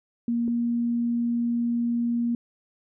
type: tone pair in turn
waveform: sine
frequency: 235.4 / 236.4 Hz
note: A#3 / A#3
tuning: +17 / +24 cents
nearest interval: unison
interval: 7 cents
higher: second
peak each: -22 dBFS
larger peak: neither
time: 0.28-0.48 / 0.48-2.35 s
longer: second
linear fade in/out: 2 ms
effects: none